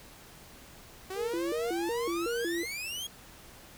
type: exponential sweep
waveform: sawtooth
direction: up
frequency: 370 to 3322 Hz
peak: -32 dBFS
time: 1.1-3.07 s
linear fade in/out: 5 ms
type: tone with vibrato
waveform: sine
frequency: 400 Hz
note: G4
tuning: 35 cents sharp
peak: -30 dBFS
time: 1.15-2.66 s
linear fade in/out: 50 ms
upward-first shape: square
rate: 2.7 Hz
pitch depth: 280 cents each way
effects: pink hiss -52 dBFS RMS until 3.77 s